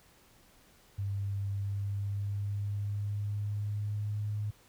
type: tone with pitch glide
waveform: sine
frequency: 99.5 to 104.81 Hz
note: G2 to G#2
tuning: +26 to +16 cents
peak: -31 dBFS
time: 0.98-4.51 s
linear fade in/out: 10 ms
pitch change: +90 cents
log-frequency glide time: 1.52-4.29 s
effects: pink hiss -62 dBFS RMS until 4.68 s